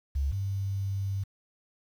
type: tone pair in turn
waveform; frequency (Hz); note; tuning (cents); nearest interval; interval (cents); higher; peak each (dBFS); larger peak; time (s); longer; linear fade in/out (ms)
sine; 69.3 / 98; C#2 / G2; 0 / 0; tritone; 600; second; -25 / -28; first; 0.15-0.32 / 0.32-1.24; second; 10
effects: 9-bit